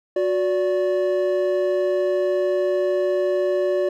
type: tone pair together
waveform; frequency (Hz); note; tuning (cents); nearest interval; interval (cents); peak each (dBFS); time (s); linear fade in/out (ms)
triangle; 365.9 / 579.4; F#4 / D5; -19 / -24; minor sixth; 795; -19; 0.16-3.89; 5
effects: none